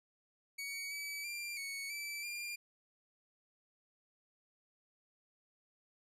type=tone with pitch steps; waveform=sawtooth; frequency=2249 / 2291 / 2374 / 2221 / 2321 / 2396 Hz; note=C#7 / D7 / D7 / C#7 / D7 / D7; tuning=+24 / -44 / +18 / +3 / -21 / +34 cents; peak=-37 dBFS; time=0.58-2.56 s; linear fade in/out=10 ms; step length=330 ms; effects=resampled to 32000 Hz